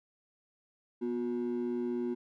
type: ring-modulated tone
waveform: triangle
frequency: 302.2 Hz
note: D4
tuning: 50 cents sharp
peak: -25 dBFS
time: 1.01-2.15 s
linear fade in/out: 20 ms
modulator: 58 Hz
effects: tanh soft clip ceiling -24 dBFS